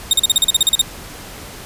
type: tone bursts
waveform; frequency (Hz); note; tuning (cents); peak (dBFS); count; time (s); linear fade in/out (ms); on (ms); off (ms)
sawtooth; 3700; A#7; -14; -6; 12; 0.11-0.815; 2; 23; 39
effects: pink hiss -34 dBFS RMS until 1.65 s + resampled to 32000 Hz

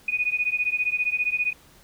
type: beating tone pair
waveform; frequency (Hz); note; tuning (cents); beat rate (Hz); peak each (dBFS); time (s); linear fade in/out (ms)
sine; 2469 / 2484; D#7 / D#7; -14 / -3; 15; -25; 0.08-1.53; 5
effects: pink hiss -54 dBFS RMS until 1.83 s

